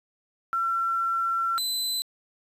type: tone pair in turn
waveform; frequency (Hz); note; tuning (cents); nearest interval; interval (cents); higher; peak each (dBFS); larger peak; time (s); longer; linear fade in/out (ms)
sine / sawtooth; 1354 / 4025; E6 / B7; +46 / +32; octave + perfect fifth; 1886; second; -23; neither; 0.53-1.58 / 1.58-2.02; first; 0
effects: resampled to 32000 Hz + 9-bit